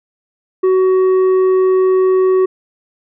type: tone with tanh clipping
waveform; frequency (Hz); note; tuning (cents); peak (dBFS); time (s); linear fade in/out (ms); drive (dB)
sine; 374.6; F#4; +21; -10; 0.63-2.46; 10; 6
effects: none